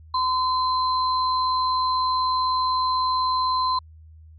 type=tone pair together; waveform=sine; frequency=1023 / 4092 Hz; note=C6 / C8; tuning=-39 / -39 cents; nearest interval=2 octaves; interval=2400 cents; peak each=-20 / -29 dBFS; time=0.14-3.79 s; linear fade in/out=5 ms; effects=added 79 Hz sine -44 dBFS peak until 4.38 s